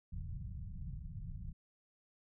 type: low-pass noise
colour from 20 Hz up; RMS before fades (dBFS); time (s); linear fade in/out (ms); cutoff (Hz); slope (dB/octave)
pink; -44; 0.12-1.53; 10; 170; 48
effects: none